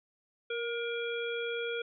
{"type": "harmonic tone with a mistuned harmonic", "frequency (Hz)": 474.6, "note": "A#4", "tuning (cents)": 31, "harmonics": [1, 3, 5, 7], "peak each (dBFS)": [-34, -39, -41, -42], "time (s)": [0.5, 1.82], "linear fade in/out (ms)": 5, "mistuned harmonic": 1, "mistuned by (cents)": -23, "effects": []}